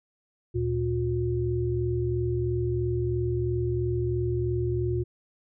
sine tone cluster, 73.3 / 116.3 / 358.6 Hz, D2 / A#2 / F4, -3 / -4 / +46 cents, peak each -32 / -27 / -28 dBFS, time 0.54-5.04 s, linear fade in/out 20 ms, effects none

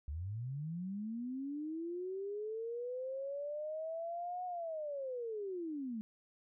sine linear two-way sweep, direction up then down, 67.9 to 732 to 209.8 Hz, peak -38 dBFS, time 0.08-6.01 s, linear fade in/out 0 ms, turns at 4.45 s, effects none

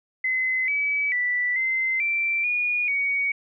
sine tone with pitch steps, 2042 / 2288 / 1971 / 2070 / 2346 / 2446 / 2245 Hz, C7 / D7 / B6 / C7 / D7 / D#7 / C#7, -43 / -46 / -4 / -19 / -2 / -30 / +21 cents, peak -21 dBFS, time 0.24-3.32 s, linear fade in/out 5 ms, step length 440 ms, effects none

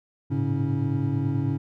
triangle tone cluster, 107.3 / 116.6 / 139.4 / 278.4 / 321.9 Hz, A2 / A#2 / C#3 / C#4 / E4, -43 / +1 / +10 / +8 / -41 cents, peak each -26 / -31 / -24 / -27 / -30 dBFS, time 0.3-1.58 s, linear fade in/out 20 ms, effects none

